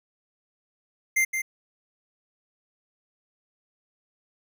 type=tone with echo; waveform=square; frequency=2093 Hz; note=C7; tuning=in tune; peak=-20 dBFS; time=1.16-1.25 s; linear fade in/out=10 ms; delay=170 ms; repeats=1; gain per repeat=-6 dB; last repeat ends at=1.42 s; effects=none